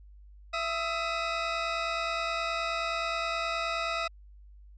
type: tone pair together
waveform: 20% pulse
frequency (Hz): 668 / 1266.5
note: E5 / D#6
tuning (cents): +23 / +30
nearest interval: major seventh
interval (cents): 1107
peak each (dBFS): -27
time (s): 0.53-4.08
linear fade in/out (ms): 10
effects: added 50 Hz sine -49 dBFS peak until 4.77 s + resampled to 16000 Hz